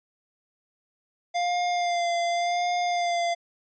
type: tone with vibrato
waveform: square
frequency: 698.5 Hz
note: F5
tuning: in tune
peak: -24 dBFS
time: 1.34-3.35 s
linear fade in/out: 20 ms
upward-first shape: sine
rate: 0.89 Hz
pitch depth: 26 cents each way
effects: resampled to 16000 Hz